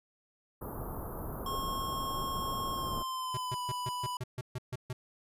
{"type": "band-stop noise", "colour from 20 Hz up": "pink", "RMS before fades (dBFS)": -39, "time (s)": [0.61, 3.03], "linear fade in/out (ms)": 10, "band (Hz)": [1300, 12000], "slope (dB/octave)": 48}
{"type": "tone with exponential growth", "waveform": "sine", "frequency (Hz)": 421.2, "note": "G#4", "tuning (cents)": 24, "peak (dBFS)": -37, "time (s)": [1.39, 1.55], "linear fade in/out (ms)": 2, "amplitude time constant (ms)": 33}
{"type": "tone with pitch glide", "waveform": "square", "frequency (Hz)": [1080, 990.4], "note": ["C#6", "B5"], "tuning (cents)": [-45, 5], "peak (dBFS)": -35, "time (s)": [1.46, 4.17], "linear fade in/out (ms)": 2, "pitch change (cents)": -150, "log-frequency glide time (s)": [2.72, 3.6]}
{"type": "tone bursts", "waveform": "square", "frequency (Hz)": 125.8, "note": "B2", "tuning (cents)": 32, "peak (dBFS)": -35, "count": 10, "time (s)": [3.34, 4.93], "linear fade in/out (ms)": 5, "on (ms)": 33, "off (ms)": 140}
{"effects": ["resampled to 32000 Hz"]}